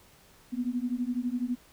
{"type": "beating tone pair", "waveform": "sine", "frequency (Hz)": [240, 252], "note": ["B3", "B3"], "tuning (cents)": [-49, 35], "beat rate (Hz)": 12, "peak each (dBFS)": -31, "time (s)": [0.52, 1.56], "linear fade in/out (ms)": 20, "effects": ["pink hiss -58 dBFS RMS until 1.72 s"]}